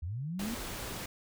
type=linear sweep; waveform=sine; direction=up; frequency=73.8 to 242.2 Hz; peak=-34 dBFS; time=0.02-0.55 s; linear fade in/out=10 ms
type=noise; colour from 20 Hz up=pink; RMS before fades=-40 dBFS; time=0.39-1.06 s; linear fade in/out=5 ms
effects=none